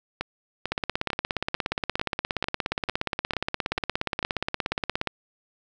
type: two click trains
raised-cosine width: 0.3 ms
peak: -12 / -9 dBFS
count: 10 / 75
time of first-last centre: 0.21-4.228 / 0.72-5.073 s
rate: 2.24 / 17 Hz
effects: none